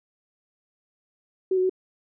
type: tone with pitch steps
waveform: sine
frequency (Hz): 376.8 / 369.3 / 373.4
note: F#4 / F#4 / F#4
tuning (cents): +32 / -3 / +16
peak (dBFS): -19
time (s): 1.51-1.696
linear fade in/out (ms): 5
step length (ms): 62
effects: none